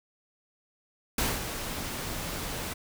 pink noise with ADSR envelope, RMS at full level -26 dBFS, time 1.18-2.74 s, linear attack 4 ms, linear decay 220 ms, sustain -9 dB, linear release 14 ms, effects none

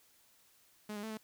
sawtooth tone with pitch steps, 211.1 / 205.8 / 220.7 / 217.3 Hz, G#3 / G#3 / A3 / A3, +29 / -16 / +5 / -21 cents, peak -36 dBFS, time 0.89-1.174 s, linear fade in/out 5 ms, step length 71 ms, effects white hiss -67 dBFS RMS until 1.23 s

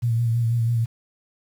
sine tone with vibrato, 116.54 Hz, A#2, in tune, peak -18 dBFS, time 0.02-0.86 s, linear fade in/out 20 ms, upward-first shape sine, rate 6.1 Hz, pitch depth 42 cents each way, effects 8-bit

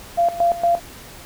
sine tone with tremolo, 688 Hz, F5, 26 cents flat, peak -13 dBFS, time 0.17-0.8 s, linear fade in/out 20 ms, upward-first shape square, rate 4.3 Hz, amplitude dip 80%, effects pink hiss -40 dBFS RMS until 1.25 s

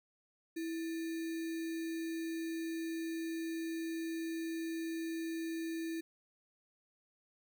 sine tone with sample-and-hold, 327.7 Hz, E4, 10 cents flat, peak -36 dBFS, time 0.56-6.01 s, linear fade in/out 10 ms, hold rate 2100 Hz, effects none

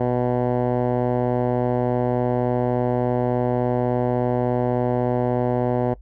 10% pulse tone with low-pass filter, 123.47 Hz, B2, in tune, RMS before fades -21 dBFS, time 0-5.94 s, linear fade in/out 5 ms, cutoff 760 Hz, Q 1.2, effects noise-tail reverb RT60 0.1 s tail -20 dB re dry + added 50 Hz sine -41 dBFS peak until 6.01 s

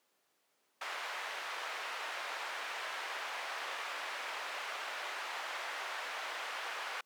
white band-pass noise, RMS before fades -41 dBFS, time 0.81-7.01 s, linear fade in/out 5 ms, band 650 to 2000 Hz, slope 12 dB/octave, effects pink hiss -75 dBFS RMS until 7.05 s + high-pass 400 Hz 12 dB/octave

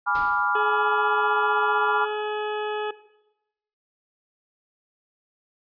sine chord, G# diminished seventh, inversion none, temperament equal, 830.6 / 987.8 / 1174.7 / 1396.9 Hz, G#5 / B5 / D6 / F6, 0 / 0 / 0 / 0 cents, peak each -27 / -27 / -27 / -24 dBFS, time 0.06-2.06 s, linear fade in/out 20 ms
pink noise with exponential decay, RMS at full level -36 dBFS, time 0.15-0.66 s, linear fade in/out 1 ms, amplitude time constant 110 ms
harmonic tone, 423.1 Hz, G#4, 32 cents sharp, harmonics 1 / 2 / 3 / 4 / 6 / 7 / 8, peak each -26 / -32 / -36 / -38 / -42 / -43 / -44 dBFS, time 0.55-2.91 s, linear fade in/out 5 ms
effects noise-tail reverb RT60 0.9 s tail -17 dB re dry + resampled to 11025 Hz

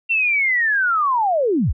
sine linear sweep, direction down, 2732 to 32.7 Hz, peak -15 dBFS, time 0.09-1.73 s, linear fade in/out 20 ms, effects none

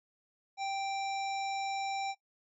harmonic tone, 784 Hz, G5, in tune, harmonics 1 / 3 / 5 / 7 / 9, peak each -33 / -43 / -47 / -50 / -52 dBFS, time 0.57-2.15 s, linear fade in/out 50 ms, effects noise-tail reverb RT60 0.1 s tail -17 dB re dry

